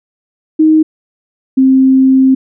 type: tone pair in turn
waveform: sine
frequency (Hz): 313.2 / 263.8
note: D#4 / C4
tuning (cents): +11 / +14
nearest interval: minor third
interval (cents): 297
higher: first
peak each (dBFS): -4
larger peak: neither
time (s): 0.59-0.83 / 1.57-2.35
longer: second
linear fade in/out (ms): 10
effects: none